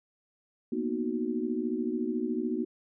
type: chord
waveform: sine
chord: B major seventh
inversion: third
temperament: equal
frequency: 233.1 / 246.9 / 311.1 / 370 Hz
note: A#3 / B3 / D#4 / F#4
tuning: 0 / 0 / 0 / 0 cents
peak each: -34 / -33 / -34 / -34 dBFS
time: 0.72-2.65 s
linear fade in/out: 5 ms
effects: none